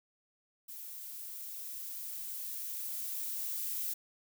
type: noise with level ramp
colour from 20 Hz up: violet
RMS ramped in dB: -46 to -36 dBFS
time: 0.68-3.94 s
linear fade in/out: 10 ms
effects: none